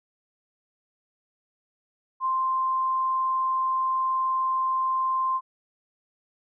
sine tone, 1046.5 Hz, C6, in tune, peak -22 dBFS, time 2.2-5.41 s, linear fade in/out 50 ms, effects none

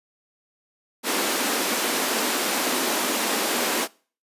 pink high-pass noise, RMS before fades -24 dBFS, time 1.03-3.88 s, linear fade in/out 50 ms, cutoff 220 Hz, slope 48 dB/octave, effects noise-tail reverb RT60 0.4 s tail -23 dB re dry + resampled to 32000 Hz

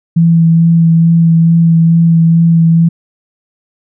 sine tone with vibrato, 165.8 Hz, E3, 10 cents sharp, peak -4 dBFS, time 0.16-2.89 s, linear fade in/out 10 ms, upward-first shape sine, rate 2.3 Hz, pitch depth 14 cents each way, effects none

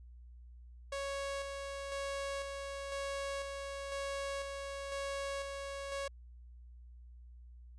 sawtooth tone with tremolo, 554.4 Hz, C#5, in tune, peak -33 dBFS, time 0.92-6.08 s, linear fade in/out 5 ms, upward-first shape square, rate 1 Hz, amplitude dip 35%, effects added 60 Hz sine -51 dBFS peak until 7.78 s + resampled to 22050 Hz

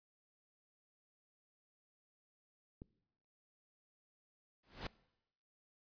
click, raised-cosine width 3 ms, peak -36 dBFS, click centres 2.819 s
pink noise with exponential growth, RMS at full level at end -39 dBFS, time 4.63-4.87 s, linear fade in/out 5 ms, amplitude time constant 52 ms
effects noise-tail reverb RT60 0.9 s tail -22 dB re dry + resampled to 11025 Hz

